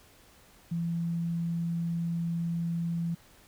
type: tone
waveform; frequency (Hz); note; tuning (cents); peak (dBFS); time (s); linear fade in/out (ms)
sine; 168.6; E3; +39; -28; 0.71-3.15; 10
effects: pink hiss -58 dBFS RMS until 3.47 s